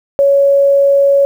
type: tone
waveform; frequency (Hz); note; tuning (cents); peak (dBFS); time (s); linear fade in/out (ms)
sine; 558; C#5; +11; -6; 0.19-1.25; 0
effects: 7-bit